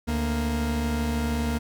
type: tone pair together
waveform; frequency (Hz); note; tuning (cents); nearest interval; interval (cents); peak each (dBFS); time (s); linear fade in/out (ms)
40% pulse; 73.5 / 233.3; D2 / A#3; +2 / +2; octave + minor sixth; 2000; -26; 0.07-1.59; 20
effects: none